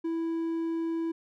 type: tone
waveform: triangle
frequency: 329.6 Hz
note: E4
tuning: in tune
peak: -26 dBFS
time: 0.04-1.12 s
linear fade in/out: 10 ms
effects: none